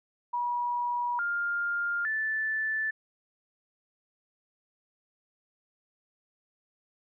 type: tone with pitch steps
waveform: sine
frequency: 966 / 1404 / 1755 Hz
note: B5 / F6 / A6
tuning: -39 / +9 / -5 cents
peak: -27 dBFS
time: 0.33-2.91 s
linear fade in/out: 10 ms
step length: 860 ms
effects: none